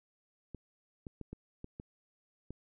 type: clicks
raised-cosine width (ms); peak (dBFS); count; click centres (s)
3; -30; 7; 0.547 / 1.068 / 1.213 / 1.33 / 1.644 / 1.799 / 2.506
effects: none